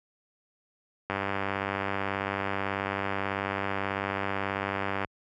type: click train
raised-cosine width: 0.5 ms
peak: -14 dBFS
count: 389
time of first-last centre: 1.1-5.047 s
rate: 98.3 Hz
effects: high-pass 60 Hz 12 dB/octave